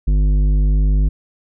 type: tone with tanh clipping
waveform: sine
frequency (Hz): 50.2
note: G1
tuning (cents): +42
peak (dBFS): -13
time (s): 0.07-1.09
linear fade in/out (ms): 10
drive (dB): 11
effects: none